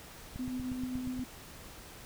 click train, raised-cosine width 5 ms, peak -29 dBFS, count 8, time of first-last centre 0.36-1.193 s, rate 8.4 Hz
sine tone with tremolo, 253.7 Hz, B3, 47 cents sharp, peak -33 dBFS, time 0.39-1.24 s, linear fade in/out 5 ms, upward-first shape sine, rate 7.5 Hz, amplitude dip 30%
effects pink hiss -50 dBFS RMS until 2.05 s

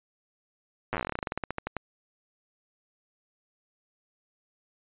slowing click train, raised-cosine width 0.5 ms, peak -15 dBFS, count 24, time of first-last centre 0.93-1.767 s, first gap 8 ms, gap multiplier 1.12, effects resampled to 8000 Hz

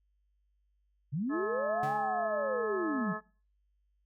sine linear two-way sweep, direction up then down, 124.7 to 841 to 167.3 Hz, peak -30 dBFS, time 1.12-3.14 s, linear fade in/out 20 ms, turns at 1.95 s
harmonic tone, 214.2 Hz, A3, 46 cents flat, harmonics 1 / 2 / 3 / 4 / 5 / 6 / 8, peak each -45 / -44 / -43 / -46 / -41 / -40 / -40 dBFS, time 1.29-3.21 s, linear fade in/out 50 ms
40% pulse tone with exponential decay, 143.4 Hz, D3, 41 cents flat, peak -34 dBFS, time 1.83-2.23 s, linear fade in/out 2 ms, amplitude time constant 85 ms
effects noise-tail reverb RT60 0.4 s tail -22 dB re dry + added 50 Hz sine -70 dBFS peak until 4.05 s

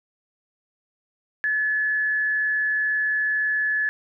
sine tone with frequency modulation, 1717 Hz, A6, 43 cents flat, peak -20 dBFS, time 1.44-3.89 s, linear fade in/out 0 ms, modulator 144 Hz, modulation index 0.21, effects none

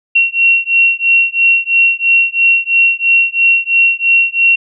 sine beating tone pair, 2732 / 2735 Hz, F7 / F7, -39 / -37 cents, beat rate 3 Hz, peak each -11 / -11 dBFS, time 0.15-4.56 s, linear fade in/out 10 ms, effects none

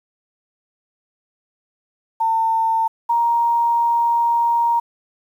sine tone pair in turn, 900 / 937 Hz, A5 / A#5, +39 / +9 cents, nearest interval minor second, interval 70 cents, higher second, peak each -15 / -14 dBFS, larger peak second, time 2.2-2.88 / 3.09-4.8 s, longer second, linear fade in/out 10 ms, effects 8-bit

